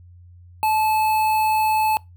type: tone with notch filter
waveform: square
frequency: 868 Hz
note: A5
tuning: 24 cents flat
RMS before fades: -19 dBFS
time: 0.63-1.97 s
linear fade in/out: 0 ms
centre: 5900 Hz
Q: 0.73
effects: noise-tail reverb RT60 0.2 s tail -23 dB re dry + added 88 Hz sine -43 dBFS peak until 2.16 s